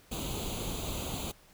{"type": "noise with comb filter", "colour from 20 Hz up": "pink", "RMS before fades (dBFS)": -36, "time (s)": [0.11, 1.32], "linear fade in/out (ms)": 10, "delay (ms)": 0.28, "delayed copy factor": 0.8, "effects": ["pink hiss -60 dBFS RMS until 1.53 s"]}